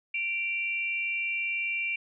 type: tone pair together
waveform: sine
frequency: 2349 / 2754 Hz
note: D7 / F7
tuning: 0 / -25 cents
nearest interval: minor third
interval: 275 cents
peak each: -29 / -33 dBFS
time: 0.14-1.96 s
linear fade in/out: 5 ms
effects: none